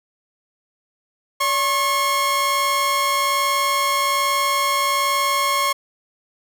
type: tone pair together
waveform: sawtooth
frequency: 572.6 / 1084 Hz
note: D5 / C#6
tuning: -44 / -39 cents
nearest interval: major seventh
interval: 1105 cents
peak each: -23 / -14 dBFS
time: 1.4-5.73 s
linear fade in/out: 10 ms
effects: none